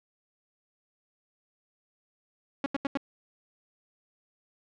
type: tone bursts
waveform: sawtooth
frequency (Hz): 277.2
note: C#4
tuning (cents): 0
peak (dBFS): -22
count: 4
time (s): 2.64-2.973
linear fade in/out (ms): 2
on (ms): 21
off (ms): 83
effects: low-pass 3000 Hz 12 dB/octave